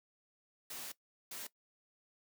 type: noise bursts at uneven times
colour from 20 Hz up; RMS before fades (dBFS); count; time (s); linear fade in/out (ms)
white; -45; 2; 0.7-0.92 / 1.31-1.47; 5
effects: noise-tail reverb RT60 0.1 s tail -18 dB re dry + high-pass 150 Hz 12 dB/octave